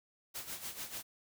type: noise with tremolo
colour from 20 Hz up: white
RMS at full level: -41 dBFS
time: 0.34-1.03 s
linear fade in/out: 20 ms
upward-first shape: sine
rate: 6.8 Hz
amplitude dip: 70%
effects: none